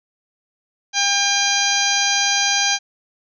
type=harmonic tone with a mistuned harmonic; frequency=801 Hz; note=G5; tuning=37 cents sharp; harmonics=1 / 2 / 3 / 4 / 5 / 6 / 7 / 8; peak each=-24 / -24 / -24 / -24 / -24 / -24 / -24 / -24 dBFS; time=0.93-2.79 s; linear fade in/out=50 ms; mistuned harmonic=7; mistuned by=+68 cents; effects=none